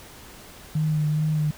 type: tone with vibrato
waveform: sine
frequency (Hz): 153.2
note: D#3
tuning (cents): -27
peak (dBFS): -20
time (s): 0.75-1.51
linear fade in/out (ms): 5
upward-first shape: sine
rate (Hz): 2.4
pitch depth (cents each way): 24
effects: pink hiss -45 dBFS RMS until 1.57 s